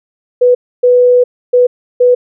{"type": "tone bursts at uneven times", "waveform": "sine", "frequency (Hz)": 493.9, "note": "B4", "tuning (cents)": 0, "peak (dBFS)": -4, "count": 4, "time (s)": [[0.41, 0.55], [0.83, 1.24], [1.53, 1.67], [2, 2.15]], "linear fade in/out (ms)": 10, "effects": []}